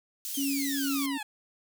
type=high-pass noise; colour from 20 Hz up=white; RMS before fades=-36 dBFS; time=0.25-1.06 s; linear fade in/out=0 ms; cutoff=4400 Hz; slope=12 dB/octave
type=exponential sweep; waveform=15% pulse; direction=down; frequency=3284 to 823 Hz; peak=-28 dBFS; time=0.34-1.23 s; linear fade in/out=5 ms
type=tone with tremolo; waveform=sine; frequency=277.4 Hz; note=C#4; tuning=1 cent sharp; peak=-27 dBFS; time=0.37-1.18 s; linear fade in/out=10 ms; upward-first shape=triangle; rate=2.2 Hz; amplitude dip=30%
effects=none